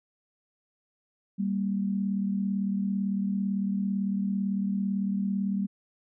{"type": "tone pair together", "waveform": "sine", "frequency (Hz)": [196, 233.9], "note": ["G3", "A#3"], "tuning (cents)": [0, 6], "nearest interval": "minor third", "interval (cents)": 306, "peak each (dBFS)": [-26, -33], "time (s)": [1.38, 5.67], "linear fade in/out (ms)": 20, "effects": []}